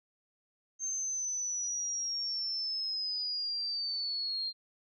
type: linear sweep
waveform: sine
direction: down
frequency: 6350 to 4184 Hz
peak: -32 dBFS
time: 0.79-4.53 s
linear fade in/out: 50 ms
effects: none